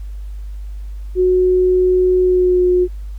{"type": "tone with pitch glide", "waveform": "sine", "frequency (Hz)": [366.8, 360.7], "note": ["F#4", "F#4"], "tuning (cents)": [-15, -44], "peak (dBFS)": -10, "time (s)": [1.15, 2.88], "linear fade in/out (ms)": 50, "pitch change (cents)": -29, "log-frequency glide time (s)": [2.21, 2.64], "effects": ["added 50 Hz sine -25 dBFS peak until 3.18 s", "pink hiss -54 dBFS RMS until 3.18 s"]}